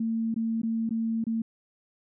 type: tone with dropouts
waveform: sine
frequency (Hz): 225.9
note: A3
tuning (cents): +46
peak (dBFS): -25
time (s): 0-1.42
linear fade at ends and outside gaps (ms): 5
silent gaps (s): 0.343-0.361 / 0.618-0.632 / 0.893-0.907 / 1.241-1.267
effects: none